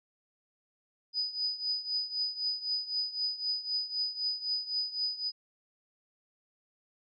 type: tone with tremolo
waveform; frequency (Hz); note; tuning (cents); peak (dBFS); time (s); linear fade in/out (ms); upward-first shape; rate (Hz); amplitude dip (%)
sine; 4978; D#8; 0; -27; 1.13-5.32; 50; triangle; 3.9; 85
effects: none